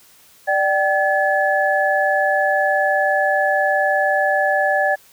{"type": "tone cluster", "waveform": "sine", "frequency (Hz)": [591, 772, 1712], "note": ["D5", "G5", "A6"], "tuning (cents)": [11, -27, -48], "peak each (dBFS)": -19, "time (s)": [0.47, 4.96], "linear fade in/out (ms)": 20, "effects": ["white hiss -50 dBFS RMS until 5.12 s"]}